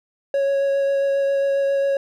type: tone with vibrato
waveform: triangle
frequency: 553 Hz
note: C#5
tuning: 4 cents flat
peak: -15 dBFS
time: 0.34-1.97 s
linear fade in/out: 2 ms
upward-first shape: sine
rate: 7.4 Hz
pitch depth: 9 cents each way
effects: none